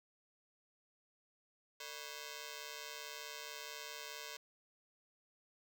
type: ring-modulated tone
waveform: 5% pulse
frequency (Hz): 523.3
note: C5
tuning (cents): 0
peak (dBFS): -31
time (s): 1.8-4.37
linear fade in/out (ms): 5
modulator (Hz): 72.3
effects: none